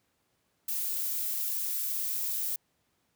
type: noise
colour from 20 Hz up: violet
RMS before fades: -32 dBFS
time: 0.68-2.56 s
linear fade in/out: 5 ms
effects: pink hiss -74 dBFS RMS until 3.15 s + high-pass 80 Hz 12 dB/octave